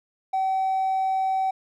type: tone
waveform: triangle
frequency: 764 Hz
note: G5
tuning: 45 cents flat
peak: -18 dBFS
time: 0.33-1.51 s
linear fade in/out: 10 ms
effects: tanh soft clip ceiling -17 dBFS